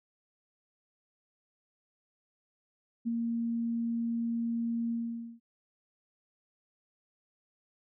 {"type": "tone with ADSR envelope", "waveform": "sine", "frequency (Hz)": 232.2, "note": "A#3", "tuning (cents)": -7, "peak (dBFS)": -27, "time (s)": [3.05, 5.4], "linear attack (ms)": 25, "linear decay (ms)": 18, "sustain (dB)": -2, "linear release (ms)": 490, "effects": []}